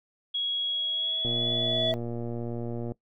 sine tone with pitch glide, 3322 to 3419 Hz, G#7 to G#7, 0 to +50 cents, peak -26 dBFS, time 0.34-1.92 s, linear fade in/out 10 ms, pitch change +50 cents, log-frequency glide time 0.92-1.5 s
triangle tone with exponential growth, 647 Hz, E5, 32 cents flat, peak -23 dBFS, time 0.51-1.94 s, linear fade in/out 0 ms, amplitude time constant 310 ms
click train, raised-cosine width 2 ms, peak -22 dBFS, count 198, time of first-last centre 1.25-2.919 s, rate 118 Hz
effects noise-tail reverb RT60 0.1 s tail -20 dB re dry

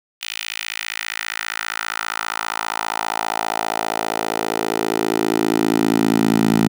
10% pulse tone with high-pass filter sweep, 55 Hz, A1, in tune, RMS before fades -21 dBFS, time 0.21-6.68 s, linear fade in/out 10 ms, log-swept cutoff 2800 to 200 Hz, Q 2.1, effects none

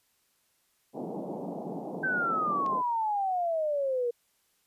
pink band-pass noise, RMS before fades -37 dBFS, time 0.93-2.83 s, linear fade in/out 50 ms, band 160 to 840 Hz, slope 48 dB/octave
sine exponential sweep, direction down, 1568 to 470 Hz, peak -26 dBFS, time 2.03-4.11 s, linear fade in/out 10 ms
click, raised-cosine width 0.2 ms, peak -30 dBFS, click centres 2.663 s
effects white hiss -71 dBFS RMS until 4.66 s + resampled to 32000 Hz

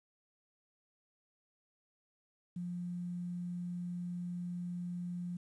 sine tone with quantisation, 176.3 Hz, F3, 17 cents sharp, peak -37 dBFS, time 2.56-5.37 s, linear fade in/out 5 ms, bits 11, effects resampled to 24000 Hz

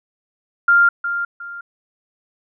sine tone with echo, 1396.9 Hz, F6, in tune, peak -9 dBFS, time 0.68-0.89 s, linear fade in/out 5 ms, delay 360 ms, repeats 2, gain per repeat -10 dB, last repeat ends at 1.61 s, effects none

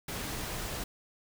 pink noise, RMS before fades -37 dBFS, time 0.08-0.84 s, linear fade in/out 5 ms, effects none

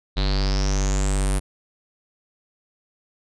square tone with low-pass filter sweep, 48.67 Hz, G1, 12 cents flat, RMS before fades -21 dBFS, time 0.16-1.4 s, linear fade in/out 20 ms, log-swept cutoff 3900 to 9900 Hz, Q 9, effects none

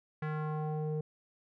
square tone with low-pass filter sweep, 153.7 Hz, D#3, 21 cents flat, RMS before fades -35 dBFS, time 0.22-1.01 s, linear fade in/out 5 ms, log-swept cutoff 1800 to 440 Hz, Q 2.1, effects none

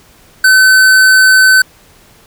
sine tone with hard clipping, 1523 Hz, F#6, 50 cents sharp, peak -5 dBFS, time 0.44-1.62 s, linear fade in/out 5 ms, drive 16 dB, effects pink hiss -44 dBFS RMS until 2.26 s

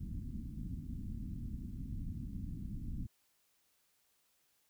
pink low-pass noise, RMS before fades -42 dBFS, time 0-3.07 s, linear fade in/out 10 ms, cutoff 270 Hz, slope 48 dB/octave, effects white hiss -75 dBFS RMS until 4.69 s

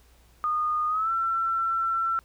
sine tone with pitch glide, 1227 to 1345.8 Hz, D#6 to E6, -25 to +35 cents, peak -23 dBFS, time 0.44-2.19 s, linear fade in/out 0 ms, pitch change +160 cents, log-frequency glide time 0.88-1.11 s, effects added 60 Hz sine -56 dBFS peak until 2.24 s + pink hiss -61 dBFS RMS until 2.24 s

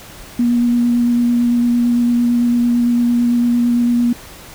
sine tone with vibrato, 239.6 Hz, A#3, 48 cents sharp, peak -11 dBFS, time 0.39-4.13 s, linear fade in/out 5 ms, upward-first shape square, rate 8.9 Hz, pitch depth 9 cents each way, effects pink hiss -37 dBFS RMS until 4.54 s

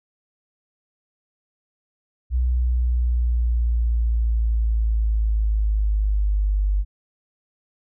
sine linear sweep, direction down, 62.3 to 49.15 Hz, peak -17 dBFS, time 2.3-6.85 s, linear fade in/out 50 ms, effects none

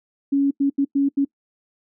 sine tone bursts at uneven times, 278.6 Hz, C#4, 9 cents sharp, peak -15 dBFS, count 5, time 0.32-0.51 / 0.6-0.7 / 0.78-0.85 / 0.95-1.09 / 1.17-1.25 s, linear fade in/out 10 ms, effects noise-tail reverb RT60 0.1 s tail -23 dB re dry

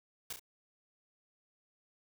white noise with echo, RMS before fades -40 dBFS, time 0.3-0.33 s, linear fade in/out 5 ms, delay 33 ms, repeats 2, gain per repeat -6 dB, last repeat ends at 0.396 s, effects none

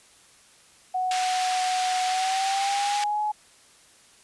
sine tone with pitch glide, 740 to 845.1 Hz, F#5 to G#5, 0 to +30 cents, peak -23 dBFS, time 0.94-3.32 s, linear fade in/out 10 ms, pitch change +230 cents, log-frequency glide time 2.06-3.21 s
pink band-pass noise, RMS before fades -32 dBFS, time 1.11-3.04 s, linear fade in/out 2 ms, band 1800 to 7200 Hz, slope 12 dB/octave
effects white hiss -55 dBFS RMS until 4.23 s + resampled to 24000 Hz

